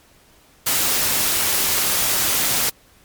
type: noise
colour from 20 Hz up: white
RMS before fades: -19 dBFS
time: 0.66-2.7 s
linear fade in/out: 10 ms
effects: pink hiss -53 dBFS RMS until 3.04 s + MP3 96 kbps